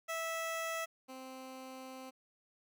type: tone pair in turn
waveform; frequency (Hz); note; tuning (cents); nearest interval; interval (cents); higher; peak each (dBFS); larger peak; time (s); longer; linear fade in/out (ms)
15% pulse; 655 / 261; E5 / C4; -11 / -4; octave + major third; 1593; first; -30 / -40; first; 0.08-0.86 / 1.08-2.11; second; 20
effects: none